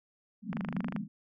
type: band-pass noise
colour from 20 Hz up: white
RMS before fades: -36 dBFS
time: 0.42-1.08 s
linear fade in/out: 50 ms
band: 150 to 250 Hz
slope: 96 dB/octave
type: click train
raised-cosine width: 0.5 ms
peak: -23 dBFS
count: 12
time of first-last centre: 0.53-0.963 s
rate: 25.4 Hz
effects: none